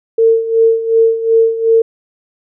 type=tone with tremolo; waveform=sine; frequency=452.9 Hz; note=A#4; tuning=50 cents flat; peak=-5 dBFS; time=0.18-1.82 s; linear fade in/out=5 ms; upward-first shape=sine; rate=2.7 Hz; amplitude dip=75%; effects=none